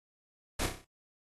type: noise with echo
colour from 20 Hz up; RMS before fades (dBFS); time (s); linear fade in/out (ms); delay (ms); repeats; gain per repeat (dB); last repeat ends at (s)
pink; -33; 0.59-0.66; 5; 31; 6; -5; 0.846
effects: AAC 32 kbps